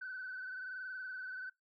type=tone with frequency modulation; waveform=sine; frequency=1511 Hz; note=F#6; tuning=36 cents sharp; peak=-40 dBFS; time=0.01-1.5 s; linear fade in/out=10 ms; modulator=21.1 Hz; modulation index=1.7; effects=noise-tail reverb RT60 0.2 s tail -23 dB re dry + tanh soft clip ceiling -37 dBFS